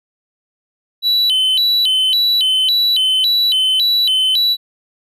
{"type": "tone with vibrato", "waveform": "triangle", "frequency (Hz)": 3467, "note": "A7", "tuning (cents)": -26, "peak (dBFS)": -10, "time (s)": [1.02, 4.57], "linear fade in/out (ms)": 50, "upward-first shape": "square", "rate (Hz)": 1.8, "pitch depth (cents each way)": 220, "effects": []}